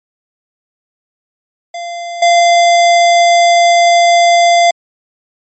square tone with level steps, 690 Hz, F5, 21 cents flat, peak -21 / -6 dBFS, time 1.74-4.71 s, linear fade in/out 5 ms, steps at 2.22 s, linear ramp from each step 5 ms, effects MP3 32 kbps

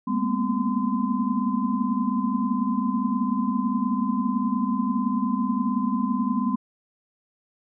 sine tone cluster, 200.4 / 226.2 / 237.6 / 256 / 1025 Hz, G3 / A3 / A#3 / C4 / C6, +38 / +48 / +33 / -38 / -36 cents, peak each -27 / -28 / -28 / -27 / -30 dBFS, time 0.07-6.56 s, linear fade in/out 10 ms, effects none

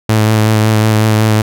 sawtooth tone with vibrato, 108.8 Hz, A2, 19 cents flat, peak -4 dBFS, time 0.09-1.42 s, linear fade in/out 5 ms, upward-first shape sine, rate 5.4 Hz, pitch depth 20 cents each way, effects none

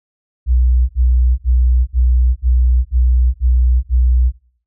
sine tone bursts, 61.74 Hz, B1, in tune, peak -9 dBFS, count 8, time 0.46-4.32 s, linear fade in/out 50 ms, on 430 ms, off 60 ms, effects noise-tail reverb RT60 0.5 s tail -18 dB re dry

